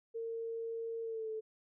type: tone with pitch glide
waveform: sine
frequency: 456.6 to 438 Hz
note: A#4 to A4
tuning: -36 to -8 cents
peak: -37 dBFS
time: 0.14-1.41 s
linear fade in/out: 20 ms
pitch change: -72 cents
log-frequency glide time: 1.02-1.3 s
effects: none